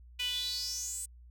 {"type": "tone with high-pass filter sweep", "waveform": "sawtooth", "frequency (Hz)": 493.9, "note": "B4", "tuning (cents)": 0, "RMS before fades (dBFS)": -36, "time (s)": [0.19, 1.06], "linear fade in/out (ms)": 10, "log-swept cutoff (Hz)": [2700, 8700], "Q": 7.9, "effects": ["added 60 Hz sine -51 dBFS peak until 1.3 s"]}